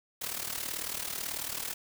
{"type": "noise with amplitude modulation", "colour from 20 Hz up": "white", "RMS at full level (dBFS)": -33, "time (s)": [0.21, 1.74], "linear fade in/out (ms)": 10, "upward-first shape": "sine", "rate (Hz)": 38.2, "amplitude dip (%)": 75, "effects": []}